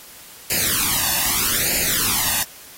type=noise with flanger; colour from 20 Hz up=white; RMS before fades=-20 dBFS; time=0.5-2.43 s; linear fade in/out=2 ms; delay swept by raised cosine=0.42 to 1.12 ms; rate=0.8 Hz; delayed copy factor=+0.9; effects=white hiss -42 dBFS RMS until 2.77 s + AAC 48 kbps